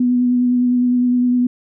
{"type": "tone with vibrato", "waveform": "sine", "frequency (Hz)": 246.9, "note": "B3", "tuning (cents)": 0, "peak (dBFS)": -12, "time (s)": [0, 1.47], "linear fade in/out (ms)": 5, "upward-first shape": "triangle", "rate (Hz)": 9.8, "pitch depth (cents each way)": 20, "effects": []}